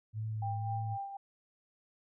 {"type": "tone with vibrato", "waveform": "sine", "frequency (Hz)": 108.1, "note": "A2", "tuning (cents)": -30, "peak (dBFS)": -34, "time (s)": [0.13, 0.98], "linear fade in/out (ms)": 50, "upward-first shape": "triangle", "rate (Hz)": 1.8, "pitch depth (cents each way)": 31}
{"type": "tone with tremolo", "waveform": "sine", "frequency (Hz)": 792, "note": "G5", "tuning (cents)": 18, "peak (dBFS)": -35, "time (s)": [0.42, 1.17], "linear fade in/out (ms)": 5, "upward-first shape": "sine", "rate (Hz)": 4, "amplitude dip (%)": 55}
{"effects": []}